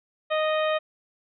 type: harmonic tone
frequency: 621 Hz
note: D#5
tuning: 3 cents flat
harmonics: 1 / 2 / 3 / 4 / 5 / 6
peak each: -23 / -29 / -33 / -35 / -37 / -39 dBFS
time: 0.3-0.79 s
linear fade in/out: 20 ms
effects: none